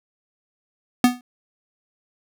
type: tone with exponential decay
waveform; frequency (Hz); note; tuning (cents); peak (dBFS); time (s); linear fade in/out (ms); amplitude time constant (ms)
square; 246.9; B3; 0; -9; 1.04-1.21; 2; 36
effects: none